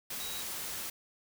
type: tone in noise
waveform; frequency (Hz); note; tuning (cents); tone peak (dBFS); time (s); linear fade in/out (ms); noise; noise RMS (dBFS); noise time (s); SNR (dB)
sine; 3850; B7; -45; -42; 0.2-0.42; 5; white; -39; 0.1-0.9; -6
effects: none